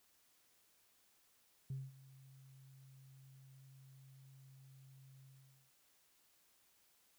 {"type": "tone with ADSR envelope", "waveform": "sine", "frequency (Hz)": 133.7, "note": "C3", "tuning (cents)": 38, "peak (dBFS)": -38, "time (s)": [1.7, 5.72], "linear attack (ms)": 4, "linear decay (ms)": 210, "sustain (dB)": -20, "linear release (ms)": 470, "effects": ["tanh soft clip ceiling -37 dBFS", "white hiss -73 dBFS RMS until 7.18 s"]}